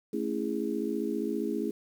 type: chord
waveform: sine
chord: A major seventh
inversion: none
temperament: just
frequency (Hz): 220 / 275 / 330 / 412.5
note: A3 / C#4 / E4 / G#4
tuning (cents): 0 / -14 / +2 / -12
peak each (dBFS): -34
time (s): 0.13-1.71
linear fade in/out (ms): 5
effects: 9-bit